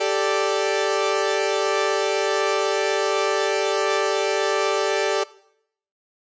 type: chord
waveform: sawtooth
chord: G suspended second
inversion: none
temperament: equal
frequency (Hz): 392 / 440 / 587.3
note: G4 / A4 / D5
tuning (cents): 0 / 0 / 0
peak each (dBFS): -20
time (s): 0-5.24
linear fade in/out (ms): 10
effects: noise-tail reverb RT60 0.7 s tail -19 dB re dry + resampled to 16000 Hz